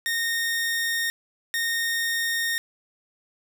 sawtooth tone pair in turn, 1845 / 1845 Hz, A#6 / A#6, -18 / -18 cents, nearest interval unison, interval 0 cents, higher neither, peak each -20 dBFS, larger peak neither, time 0.06-1.1 / 1.54-2.58 s, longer neither, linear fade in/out 0 ms, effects none

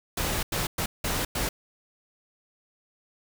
pink noise bursts at uneven times, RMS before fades -28 dBFS, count 5, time 0.17-0.43 / 0.52-0.67 / 0.78-0.86 / 1.04-1.25 / 1.35-1.49 s, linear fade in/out 5 ms, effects none

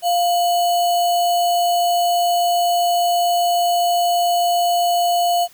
sine tone with sample-and-hold, 698.5 Hz, F5, in tune, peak -14 dBFS, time 0.02-5.48 s, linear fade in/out 50 ms, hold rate 3675 Hz, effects white hiss -49 dBFS RMS until 5.53 s

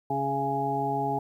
harmonic tone with a mistuned harmonic, 138.7 Hz, C#3, 1 cent sharp, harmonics 1 / 2 / 3 / 5 / 6, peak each -34 / -34 / -33 / -33 / -28 dBFS, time 0.1-1.19 s, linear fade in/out 5 ms, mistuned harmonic 5, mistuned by -18 cents, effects 10-bit

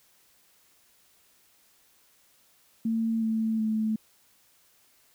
sine tone with pitch steps, 225.7 / 222 / 218.3 Hz, A3 / A3 / A3, +44 / +16 / -13 cents, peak -24 dBFS, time 2.85-3.96 s, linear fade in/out 5 ms, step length 370 ms, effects white hiss -63 dBFS RMS until 5.14 s

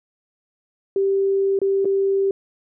sine tone with dropouts, 391.3 Hz, G4, 3 cents flat, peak -16 dBFS, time 0.96-2.31 s, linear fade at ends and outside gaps 2 ms, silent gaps 1.59-1.616 / 1.847-1.854 s, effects none

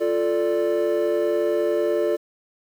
triangle chord, D minor, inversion first, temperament equal, 349.2 / 440 / 587.3 Hz, F4 / A4 / D5, 0 / 0 / 0 cents, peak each -21 dBFS, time 0-2.17 s, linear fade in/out 20 ms, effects tanh soft clip ceiling -10 dBFS + 8-bit

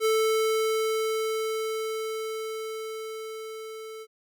square tone with level ramp, 440 Hz, A4, in tune, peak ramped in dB -21 to -39 dBFS, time 0-4.07 s, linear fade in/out 50 ms, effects none

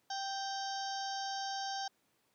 harmonic tone with a mistuned harmonic, 784 Hz, G5, in tune, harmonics 1 / 2 / 4 / 5 / 6 / 7 / 8, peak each -38 / -46 / -48 / -51 / -48 / -45 / -50 dBFS, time 0.1-1.88 s, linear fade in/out 5 ms, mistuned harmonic 5, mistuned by -63 cents, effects pink hiss -75 dBFS RMS until 2.34 s + high-pass 150 Hz 12 dB/octave

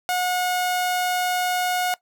sawtooth tone, 725 Hz, F#5, 35 cents flat, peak -17 dBFS, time 0.09-1.94 s, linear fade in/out 0 ms, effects noise-tail reverb RT60 0.1 s tail -19 dB re dry

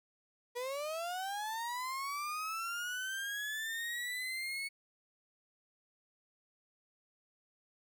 35% pulse linear sweep, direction up, 477.2 to 2217 Hz, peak -35 dBFS, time 0.55-4.69 s, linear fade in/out 20 ms, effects none

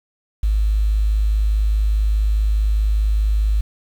sine tone with quantisation, 52.4 Hz, G#1, 16 cents sharp, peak -14 dBFS, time 0.43-3.61 s, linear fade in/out 5 ms, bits 7, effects none

